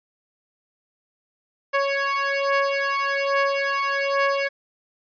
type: beating tone pair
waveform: 15% pulse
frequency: 554.4 / 555.6 Hz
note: C#5 / C#5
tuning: 0 / +4 cents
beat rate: 1.2 Hz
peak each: -17 dBFS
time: 1.73-4.49 s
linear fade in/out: 20 ms
effects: resampled to 11025 Hz